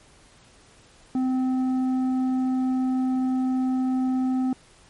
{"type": "tone with tanh clipping", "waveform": "sine", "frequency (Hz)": 258, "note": "C4", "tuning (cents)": -24, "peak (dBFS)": -22, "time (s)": [1.15, 4.53], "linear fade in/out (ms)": 2, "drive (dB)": 7, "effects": ["pink hiss -54 dBFS RMS until 4.89 s", "MP3 48 kbps"]}